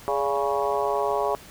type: harmonic tone with a mistuned harmonic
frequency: 138.59 Hz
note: C#3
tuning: in tune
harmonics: 3 / 4 / 5 / 6 / 7 / 8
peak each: -27 / -28 / -29 / -30 / -30 / -31 dBFS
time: 0.08-1.35 s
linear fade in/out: 0 ms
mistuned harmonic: 4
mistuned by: +71 cents
effects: pink hiss -46 dBFS RMS until 1.5 s